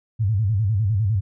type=tone with vibrato; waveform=sine; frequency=103.83 Hz; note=G#2; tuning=in tune; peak=-17 dBFS; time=0.19-1.21 s; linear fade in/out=20 ms; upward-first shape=square; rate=9.9 Hz; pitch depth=140 cents each way; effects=none